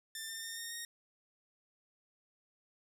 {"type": "tone with pitch steps", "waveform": "10% pulse", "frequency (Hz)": [1785, 1803.7, 1822.5, 1841.6, 1860.8], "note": ["A6", "A6", "A#6", "A#6", "A#6"], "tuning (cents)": [24, 42, -40, -22, -4], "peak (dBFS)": -32, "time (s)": [0.15, 0.85], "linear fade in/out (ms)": 2, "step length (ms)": 140, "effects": []}